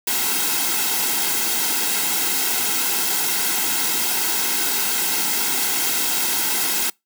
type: noise with comb filter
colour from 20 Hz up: white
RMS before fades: -21 dBFS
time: 0.07-6.9 s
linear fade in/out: 5 ms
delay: 1.7 ms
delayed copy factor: -0.7
effects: noise-tail reverb RT60 0.2 s tail -26 dB re dry + high-pass 200 Hz 12 dB/octave